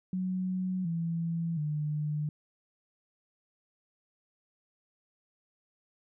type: tone with pitch steps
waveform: sine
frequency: 185 / 166.73 / 150.27 Hz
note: F#3 / E3 / D3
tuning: 0 / +20 / +40 cents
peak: -29 dBFS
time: 0.13-2.29 s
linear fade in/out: 2 ms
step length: 720 ms
effects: none